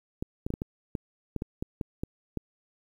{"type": "clicks", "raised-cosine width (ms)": 3, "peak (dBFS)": -18, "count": 12, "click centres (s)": [0.225, 0.465, 0.504, 0.539, 0.619, 0.952, 1.363, 1.421, 1.625, 1.812, 2.035, 2.373], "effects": ["9-bit"]}